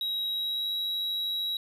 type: tone with pitch glide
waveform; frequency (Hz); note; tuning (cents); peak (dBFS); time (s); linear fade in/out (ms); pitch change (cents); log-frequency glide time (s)
triangle; 3836 to 3869; A#7 to B7; +49 to -36; -27; 0.01-1.57; 2; +15; 0.29-0.71
effects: none